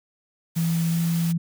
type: noise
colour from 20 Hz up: white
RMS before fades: -36 dBFS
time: 0.55-1.33 s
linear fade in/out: 20 ms
type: tone with pitch glide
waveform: sine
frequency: 166 to 167.73 Hz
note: E3 to E3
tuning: +12 to +30 cents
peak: -20 dBFS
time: 0.56-1.38 s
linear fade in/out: 10 ms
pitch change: +18 cents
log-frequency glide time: 0.88-1 s
effects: none